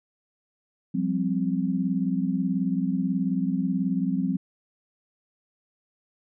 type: chord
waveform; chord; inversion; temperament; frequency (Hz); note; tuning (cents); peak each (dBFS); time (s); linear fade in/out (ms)
sine; F suspended second; none; equal with one note detuned; 177.56 / 196 / 261.6; F3 / G3 / C4; +29 / 0 / 0; -27; 0.94-4.37; 10
effects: none